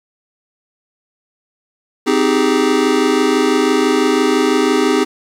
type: chord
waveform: square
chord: Ab major seventh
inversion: first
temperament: just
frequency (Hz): 259.6 / 311.5 / 389.3 / 415.3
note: C4 / Eb4 / G4 / Ab4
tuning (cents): -13 / +2 / -12 / 0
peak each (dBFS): -18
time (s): 2.06-5.05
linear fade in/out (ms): 20
effects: low-pass 8000 Hz 12 dB/octave + 7-bit